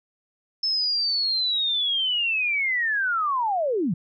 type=linear sweep; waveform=sine; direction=down; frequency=5274 to 145.2 Hz; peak=-21 dBFS; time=0.63-3.94 s; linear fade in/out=5 ms; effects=none